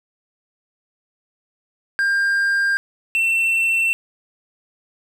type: tone pair in turn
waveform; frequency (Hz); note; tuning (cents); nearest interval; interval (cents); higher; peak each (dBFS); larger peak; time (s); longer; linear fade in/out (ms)
triangle; 1599 / 2694; G6 / E7; +34 / +37; major sixth; 903; second; -14; neither; 1.99-2.77 / 3.15-3.93; neither; 0
effects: none